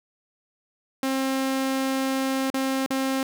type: tone with dropouts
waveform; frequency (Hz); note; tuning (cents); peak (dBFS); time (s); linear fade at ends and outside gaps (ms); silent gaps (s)
sawtooth; 266.4; C4; +31; -19; 1.03-3.23; 2; 2.502-2.541 / 2.862-2.905
effects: none